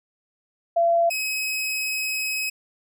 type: tone pair in turn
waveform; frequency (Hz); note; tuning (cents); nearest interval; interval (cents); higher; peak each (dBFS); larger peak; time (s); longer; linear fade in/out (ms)
sine / sawtooth; 679 / 2547; F5 / D#7; -49 / +40; octave + major seventh; 2289; second; -16 / -21; first; 0.76-1.1 / 1.1-2.5; second; 10
effects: none